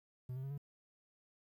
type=tone with pitch steps; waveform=triangle; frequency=126.5 / 131.64 / 137 / 142.57 Hz; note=B2 / C3 / C#3 / C#3; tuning=+42 / +11 / -20 / +49 cents; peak=-38 dBFS; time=0.29-0.578 s; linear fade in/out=5 ms; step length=72 ms; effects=12-bit